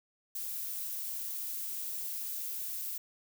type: noise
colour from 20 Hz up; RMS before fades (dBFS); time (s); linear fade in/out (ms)
violet; -38; 0.35-2.98; 5
effects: none